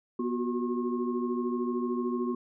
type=tone cluster; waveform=sine; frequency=243.1 / 361.9 / 375.2 / 1079 Hz; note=B3 / F#4 / F#4 / C#6; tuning=-27 / -38 / +24 / -47 cents; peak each=-30 / -33 / -36 / -39 dBFS; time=0.19-2.35 s; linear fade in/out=5 ms; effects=none